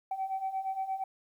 sine beating tone pair, 762 / 770.6 Hz, G5 / G5, -49 / -30 cents, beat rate 8.6 Hz, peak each -36 / -32 dBFS, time 0.11-1.04 s, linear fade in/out 5 ms, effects tanh soft clip ceiling -26 dBFS + 11-bit

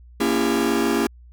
45% pulse chord, A# diminished seventh, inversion none, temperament just, 233.1 / 279.7 / 335.6 / 402.8 Hz, A#3 / C#4 / E4 / G4, 0 / +16 / +31 / +47 cents, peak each -24 dBFS, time 0.2-1.07 s, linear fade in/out 5 ms, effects added 60 Hz sine -43 dBFS peak until 1.32 s

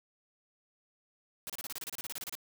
white noise bursts, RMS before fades -40 dBFS, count 16, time 1.47-2.352 s, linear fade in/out 0 ms, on 27 ms, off 30 ms, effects none

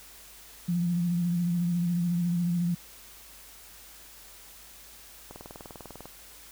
sine tone with vibrato, 173.7 Hz, F3, 9 cents flat, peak -24 dBFS, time 0.68-2.75 s, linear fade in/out 10 ms, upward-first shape sine, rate 14 Hz, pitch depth 37 cents each way
click train, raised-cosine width 1 ms, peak -28 dBFS, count 16, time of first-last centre 5.31-6.056 s, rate 20.1 Hz
effects added 50 Hz sine -59 dBFS peak until 6.51 s + white hiss -50 dBFS RMS until 6.51 s

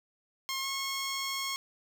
10% pulse tone with pitch glide, 1072 to 1087.6 Hz, C6 to C#6, +42 to -33 cents, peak -24 dBFS, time 0.49-1.56 s, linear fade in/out 0 ms, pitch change +25 cents, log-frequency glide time 0.61-0.66 s, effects none

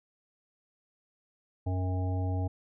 harmonic tone with a mistuned harmonic, 92.5 Hz, F#2, in tune, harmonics 1 / 3 / 5 / 7 / 9, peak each -28 / -38 / -44 / -43 / -43 dBFS, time 1.66-2.48 s, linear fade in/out 10 ms, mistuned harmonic 9, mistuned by -48 cents, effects none

